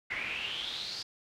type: noise with band-pass filter sweep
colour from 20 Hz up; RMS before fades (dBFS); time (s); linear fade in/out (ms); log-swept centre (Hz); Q
brown; -37; 0.1-1.03; 10; 2100 to 4800; 7.3
effects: none